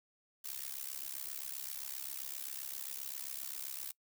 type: noise with amplitude modulation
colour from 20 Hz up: blue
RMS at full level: -39 dBFS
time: 0.44-3.92 s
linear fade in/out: 10 ms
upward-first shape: sine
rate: 67.6 Hz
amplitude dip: 95%
effects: noise-tail reverb RT60 0.1 s tail -23 dB re dry